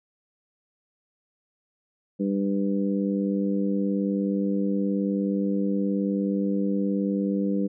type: harmonic tone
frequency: 99 Hz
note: G2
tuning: 18 cents sharp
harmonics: 2 / 3 / 4 / 5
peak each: -24 / -28 / -35 / -32 dBFS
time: 2.19-7.68 s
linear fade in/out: 20 ms
effects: none